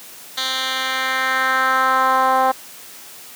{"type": "tone with band-pass filter sweep", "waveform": "10% pulse", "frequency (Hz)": 261.6, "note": "C4", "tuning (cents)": 0, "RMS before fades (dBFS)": -18, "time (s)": [0.37, 2.52], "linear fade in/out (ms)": 10, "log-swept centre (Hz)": [3800, 800], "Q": 2, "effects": ["white hiss -39 dBFS RMS until 3.35 s", "high-pass 150 Hz 12 dB/octave"]}